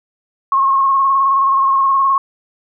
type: tone with vibrato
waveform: sine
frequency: 1085 Hz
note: C#6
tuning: 37 cents flat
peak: -10 dBFS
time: 0.52-2.18 s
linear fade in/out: 2 ms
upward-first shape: square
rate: 19 Hz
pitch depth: 28 cents each way
effects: none